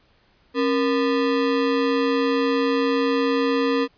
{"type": "ring-modulated tone", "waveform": "square", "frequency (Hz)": 371.3, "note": "F#4", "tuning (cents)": 6, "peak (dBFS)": -16, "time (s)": [0.54, 3.88], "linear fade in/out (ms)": 50, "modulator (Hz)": 99.6, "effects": ["pink hiss -60 dBFS RMS until 3.97 s", "resampled to 11025 Hz"]}